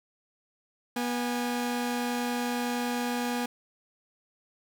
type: tone pair together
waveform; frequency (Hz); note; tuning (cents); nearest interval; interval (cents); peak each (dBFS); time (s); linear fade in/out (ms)
sawtooth; 243.1 / 820; B3 / G#5; -27 / -22; octave + major sixth; 2105; -25 / -31; 0.96-3.46; 5
effects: none